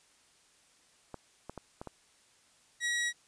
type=clicks; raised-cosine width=1 ms; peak=-27 dBFS; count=5; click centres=1.143 / 1.496 / 1.577 / 1.815 / 1.873 s
type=tone; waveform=sawtooth; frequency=1913 Hz; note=A#6; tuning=44 cents sharp; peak=-26 dBFS; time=2.8-3.13 s; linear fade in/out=50 ms
effects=white hiss -65 dBFS RMS until 3.27 s + resampled to 22050 Hz